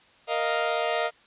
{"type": "chord", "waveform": "sawtooth", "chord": "Bb suspended fourth", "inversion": "none", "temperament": "equal", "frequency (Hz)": [466.2, 622.3, 698.5], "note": ["Bb4", "Eb5", "F5"], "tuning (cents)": [0, 0, 0], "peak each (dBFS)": [-26, -24, -24], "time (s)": [0.27, 1.11], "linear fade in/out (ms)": 50, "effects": ["white hiss -57 dBFS RMS until 1.26 s", "resampled to 8000 Hz"]}